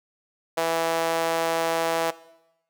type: tone with high-pass filter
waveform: sawtooth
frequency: 164.81 Hz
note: E3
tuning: in tune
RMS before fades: -24 dBFS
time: 0.57-2.11 s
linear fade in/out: 10 ms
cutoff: 600 Hz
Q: 2.6
effects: noise-tail reverb RT60 0.9 s tail -19 dB re dry